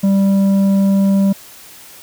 sine tone with tanh clipping, 196 Hz, G3, in tune, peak -11 dBFS, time 0.03-1.33 s, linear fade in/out 10 ms, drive 7 dB, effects white hiss -39 dBFS RMS until 2.02 s

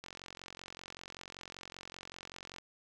click train, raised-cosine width 0.2 ms, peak -28 dBFS, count 116, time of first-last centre 0.04-2.584 s, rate 45.2 Hz, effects none

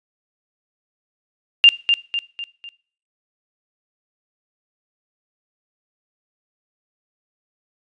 sine tone with echo, 2797 Hz, F7, 2 cents sharp, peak -5 dBFS, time 1.64-1.69 s, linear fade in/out 0 ms, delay 250 ms, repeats 4, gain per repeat -7 dB, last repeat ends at 2.69 s, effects noise-tail reverb RT60 0.5 s tail -21 dB re dry + resampled to 22050 Hz

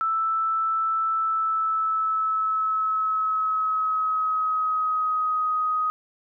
sine tone with pitch glide, 1320 to 1253.9 Hz, E6 to D#6, +2 to +13 cents, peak -21 dBFS, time 0.01-5.9 s, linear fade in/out 0 ms, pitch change -89 cents, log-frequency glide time 1.12-5.5 s, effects none

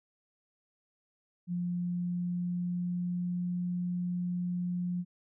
sine tone with pitch glide, 176.1 to 177.63 Hz, F3 to F3, +15 to +30 cents, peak -30 dBFS, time 1.47-5.05 s, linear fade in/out 50 ms, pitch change +15 cents, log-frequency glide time 1.63-3.63 s, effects none

